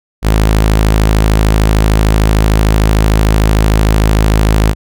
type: tone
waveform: sawtooth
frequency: 53.3 Hz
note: G#1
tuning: 46 cents sharp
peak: -3 dBFS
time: 0.22-4.75 s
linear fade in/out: 50 ms
effects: none